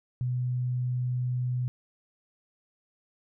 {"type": "tone", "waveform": "sine", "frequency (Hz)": 124.9, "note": "B2", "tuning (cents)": 20, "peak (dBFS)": -26, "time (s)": [0.21, 1.68], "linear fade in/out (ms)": 0, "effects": []}